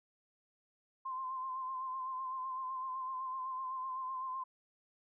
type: tone with vibrato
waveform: sine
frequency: 1042 Hz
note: C6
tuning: 7 cents flat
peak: -37 dBFS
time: 1.05-4.44 s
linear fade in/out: 10 ms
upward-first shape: sine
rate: 7.9 Hz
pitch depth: 38 cents each way
effects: none